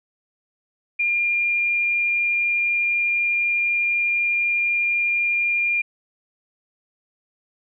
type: tone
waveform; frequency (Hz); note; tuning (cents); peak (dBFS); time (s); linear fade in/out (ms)
sine; 2404; D7; +40; -18; 0.99-5.82; 10
effects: none